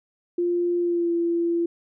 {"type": "tone with pitch glide", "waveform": "sine", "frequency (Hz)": [349.2, 340], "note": ["F4", "F4"], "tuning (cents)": [0, -46], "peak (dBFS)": -20, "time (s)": [0.38, 1.66], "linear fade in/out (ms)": 5, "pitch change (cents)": -46, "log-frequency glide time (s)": [0.79, 1.12], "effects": []}